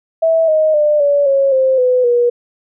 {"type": "tone with pitch steps", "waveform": "sine", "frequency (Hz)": [652, 624.4, 597.9, 572.5, 548.3, 525, 502.8, 481.4], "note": ["E5", "D#5", "D5", "D5", "C#5", "C5", "B4", "B4"], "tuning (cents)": [-19, 6, 31, -44, -19, 6, 31, -44], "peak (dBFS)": -9, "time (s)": [0.22, 2.3], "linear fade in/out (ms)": 10, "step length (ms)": 260, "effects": []}